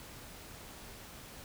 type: silence
effects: pink hiss -50 dBFS RMS until 1.44 s